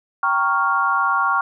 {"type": "chord", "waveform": "sine", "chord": "G half-diminished seventh", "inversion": "none", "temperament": "equal", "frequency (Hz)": [784, 932.3, 1108.7, 1396.9], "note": ["G5", "Bb5", "Db6", "F6"], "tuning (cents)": [0, 0, 0, 0], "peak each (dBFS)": [-25, -25, -19, -20], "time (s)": [0.23, 1.41], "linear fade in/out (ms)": 2, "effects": []}